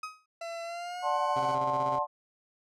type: tone with exponential decay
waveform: 35% pulse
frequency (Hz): 1262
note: D#6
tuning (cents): +24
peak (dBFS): -31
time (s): 0.03-0.26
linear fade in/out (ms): 5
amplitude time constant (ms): 48
type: tone with pitch glide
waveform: 40% pulse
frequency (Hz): 673 to 746.7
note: E5 to F#5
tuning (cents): +36 to +16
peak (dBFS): -35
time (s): 0.41-1.55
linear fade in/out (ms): 5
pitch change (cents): +180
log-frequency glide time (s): 0.64-1.18
type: chord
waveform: sine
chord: D dominant seventh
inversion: none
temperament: just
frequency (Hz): 587.3 / 734.2 / 881 / 1057.2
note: D5 / F#5 / A5 / C6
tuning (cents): 0 / -14 / +2 / +18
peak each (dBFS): -33 / -34 / -32 / -30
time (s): 1.02-2.07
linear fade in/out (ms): 50
type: tone with tremolo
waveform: 15% pulse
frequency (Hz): 133.4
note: C3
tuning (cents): +34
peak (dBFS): -30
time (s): 1.36-1.99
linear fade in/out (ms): 2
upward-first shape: square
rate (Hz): 16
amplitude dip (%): 45
effects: low-pass 7000 Hz 12 dB/octave